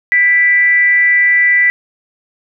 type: tone with frequency modulation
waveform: sine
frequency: 1975 Hz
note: B6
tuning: in tune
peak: -7 dBFS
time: 0.12-1.7 s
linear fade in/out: 0 ms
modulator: 353 Hz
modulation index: 0.3
effects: none